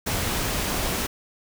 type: noise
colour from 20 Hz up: pink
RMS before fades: -26 dBFS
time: 0.06-1.07 s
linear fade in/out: 10 ms
effects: none